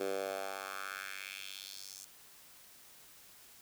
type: tone with high-pass filter sweep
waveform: 10% pulse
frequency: 97 Hz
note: G2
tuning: 18 cents flat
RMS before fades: -42 dBFS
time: 0-2.05 s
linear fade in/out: 5 ms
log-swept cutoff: 400 to 6600 Hz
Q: 2.5
effects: white hiss -58 dBFS RMS until 3.61 s